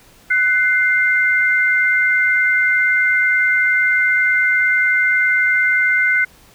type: tone pair together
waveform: sine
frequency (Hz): 1495.4 / 2093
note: F#6 / C7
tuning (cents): +18 / 0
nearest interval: tritone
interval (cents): 582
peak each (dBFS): -15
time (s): 0.3-6.25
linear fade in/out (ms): 10
effects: pink hiss -48 dBFS RMS until 6.54 s